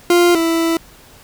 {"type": "tone pair in turn", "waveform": "40% pulse", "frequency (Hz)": [349.2, 330.3], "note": ["F4", "E4"], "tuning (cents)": [0, 4], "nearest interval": "minor second", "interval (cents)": 96, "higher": "first", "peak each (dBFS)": [-8, -13], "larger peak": "first", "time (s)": [[0.1, 0.35], [0.35, 0.77]], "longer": "second", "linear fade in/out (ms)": 2, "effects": ["pink hiss -44 dBFS RMS until 1.23 s"]}